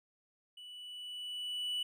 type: tone with level ramp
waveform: triangle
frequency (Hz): 2960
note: F#7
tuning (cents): 0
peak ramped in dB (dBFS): -47 to -31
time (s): 0.57-1.83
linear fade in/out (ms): 5
effects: none